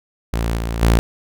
sawtooth tone with level steps, 56.9 Hz, A#1, 41 cents flat, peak -14 / -17 / -7 dBFS, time 0.33-0.99 s, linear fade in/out 0 ms, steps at 0.56 / 0.81 s, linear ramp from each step 20 ms, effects none

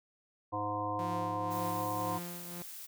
harmonic tone, 103.83 Hz, G#2, in tune, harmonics 1 / 3 / 5 / 7 / 9 / 10, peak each -42 / -41 / -41 / -39 / -40 / -37 dBFS, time 0.52-2.19 s, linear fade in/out 20 ms
sawtooth tone with tremolo, 174.61 Hz, F3, in tune, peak -35 dBFS, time 0.99-2.62 s, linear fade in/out 0 ms, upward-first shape triangle, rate 1.9 Hz, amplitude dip 65%
blue noise, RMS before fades -46 dBFS, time 1.5-2.87 s, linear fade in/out 20 ms
effects none

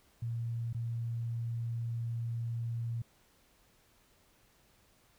sine tone with dropouts, 116.54 Hz, A#2, in tune, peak -33 dBFS, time 0.22-3.02 s, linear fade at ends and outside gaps 5 ms, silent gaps 0.729-0.746 s, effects pink hiss -67 dBFS RMS until 5.18 s

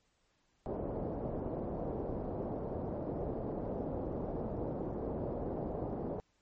white low-pass noise, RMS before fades -38 dBFS, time 0.66-6.2 s, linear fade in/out 0 ms, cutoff 620 Hz, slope 24 dB/octave, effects pink hiss -75 dBFS RMS until 6.41 s + MP3 32 kbps

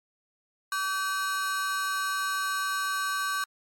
45% pulse ring-modulated tone, 1346 Hz, E6, 36 cents sharp, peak -24 dBFS, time 0.72-3.44 s, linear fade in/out 2 ms, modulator 200 Hz, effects MP3 64 kbps

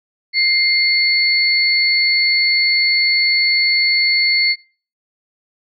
sine tone pair together, 2100 / 4416 Hz, C7 / C#8, +6 / -7 cents, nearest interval octave + minor second, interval 1287 cents, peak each -15 dBFS, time 0.33-4.56 s, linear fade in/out 50 ms, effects noise-tail reverb RT60 0.4 s tail -21 dB re dry

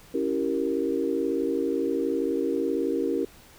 sine chord, C# diminished seventh, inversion none, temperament equal with one note detuned, 277.2 / 329.6 / 388.2 / 466.2 Hz, C#4 / E4 / G4 / Bb4, 0 / 0 / -17 / 0 cents, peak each -29 dBFS, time 0.14-3.25 s, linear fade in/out 5 ms, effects pink hiss -52 dBFS RMS until 3.58 s

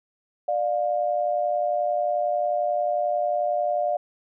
sine tone pair together, 595.8 / 707 Hz, D5 / F5, +25 / +21 cents, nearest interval minor third, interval 296 cents, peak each -24 dBFS, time 0.48-3.97 s, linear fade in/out 5 ms, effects none

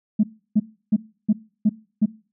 sine tone bursts, 213.3 Hz, G#3, 46 cents sharp, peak -12 dBFS, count 6, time 0.19-2.06 s, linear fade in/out 10 ms, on 45 ms, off 320 ms, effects noise-tail reverb RT60 0.4 s tail -22 dB re dry + tanh soft clip ceiling -8 dBFS

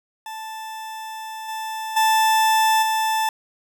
40% pulse tone with level steps, 880 Hz, A5, in tune, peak -30 / -26 / -14 / -18 dBFS, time 0.26-3.29 s, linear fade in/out 2 ms, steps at 1.48 / 1.96 / 2.82 s, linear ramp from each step 10 ms, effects none

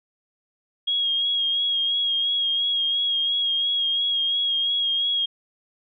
sine tone with vibrato, 3279 Hz, G#7, 23 cents flat, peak -20 dBFS, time 0.87-5.26 s, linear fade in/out 10 ms, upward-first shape sine, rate 2.9 Hz, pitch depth 28 cents each way, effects none

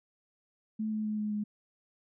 sine tone with pitch steps, 217.2 / 215.2 / 213.2 / 211.3 / 209.3 Hz, A3 / A3 / G#3 / G#3 / G#3, -22 / -38 / +46 / +30 / +14 cents, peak -30 dBFS, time 0.79-1.44 s, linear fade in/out 10 ms, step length 130 ms, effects none

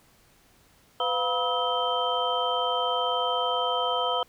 sine tone cluster, 503 / 704 / 970 / 1283 / 3121 Hz, B4 / F5 / B5 / E6 / G7, +32 / +14 / -31 / -47 / -8 cents, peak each -30 dBFS, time 1-4.23 s, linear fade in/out 2 ms, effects pink hiss -60 dBFS RMS until 4.28 s

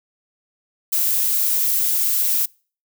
violet noise, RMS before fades -19 dBFS, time 0.92-2.46 s, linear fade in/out 10 ms, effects noise-tail reverb RT60 0.4 s tail -26 dB re dry

